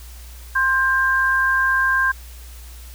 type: tone pair together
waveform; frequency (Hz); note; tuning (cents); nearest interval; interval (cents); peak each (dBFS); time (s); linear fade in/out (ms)
sine; 1051 / 1591; C6 / G6; +7 / +25; perfect fifth; 718; -21 / -16; 0.55-2.12; 10
effects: added 60 Hz sine -36 dBFS peak until 2.94 s + white hiss -45 dBFS RMS until 2.94 s